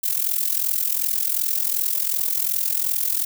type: noise with amplitude modulation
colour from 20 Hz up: violet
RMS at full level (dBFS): -19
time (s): 0.03-3.25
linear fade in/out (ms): 10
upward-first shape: sine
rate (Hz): 42.7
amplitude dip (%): 80
effects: none